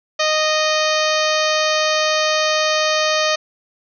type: harmonic tone with a mistuned harmonic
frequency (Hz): 619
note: D#5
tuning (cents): -9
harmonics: 1 / 2 / 3 / 4 / 5 / 6 / 7 / 8 / 9 / 10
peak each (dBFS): -19 / -22 / -24 / -25 / -26 / -27 / -27 / -28 / -29 / -29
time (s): 0.19-3.36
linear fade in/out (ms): 10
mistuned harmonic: 8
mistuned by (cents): -46
effects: none